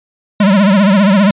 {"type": "tone with vibrato", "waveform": "square", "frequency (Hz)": 198.1, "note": "G3", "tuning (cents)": 18, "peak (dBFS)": -7, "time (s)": [0.4, 1.31], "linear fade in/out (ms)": 5, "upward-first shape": "triangle", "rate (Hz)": 15, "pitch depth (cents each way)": 150, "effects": ["resampled to 8000 Hz"]}